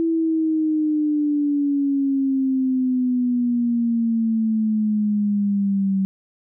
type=exponential sweep; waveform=sine; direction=down; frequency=331 to 191.8 Hz; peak=-17 dBFS; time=0-6.05 s; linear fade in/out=0 ms; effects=none